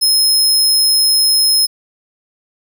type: tone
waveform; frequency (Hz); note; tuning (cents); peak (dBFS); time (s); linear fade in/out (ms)
sawtooth; 5150; E8; -41; -7; 0.01-1.67; 20
effects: none